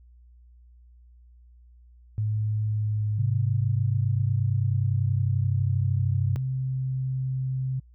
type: tone with pitch glide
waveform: sine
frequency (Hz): 107.1 to 97.65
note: A2 to G2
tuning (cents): -46 to -6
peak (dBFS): -23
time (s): 2.18-6.36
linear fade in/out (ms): 0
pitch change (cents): -160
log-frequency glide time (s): 2.68-5.77
type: tone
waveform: sine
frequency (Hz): 130.81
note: C3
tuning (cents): 0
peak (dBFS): -25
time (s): 3.18-7.8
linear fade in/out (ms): 10
effects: added 60 Hz sine -50 dBFS peak until 7.94 s